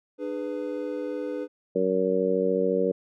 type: chord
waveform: triangle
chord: G# diminished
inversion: second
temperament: just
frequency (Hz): 299 / 415.3 / 498.4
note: D4 / G#4 / B4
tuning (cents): +31 / 0 / +16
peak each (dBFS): -31 / -33 / -30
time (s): 0.18-1.48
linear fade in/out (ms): 50
type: harmonic tone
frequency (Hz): 93.9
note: F#2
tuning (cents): +26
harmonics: 2 / 3 / 4 / 5 / 6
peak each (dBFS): -30 / -31 / -29 / -24 / -29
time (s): 1.75-2.92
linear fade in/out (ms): 10
effects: none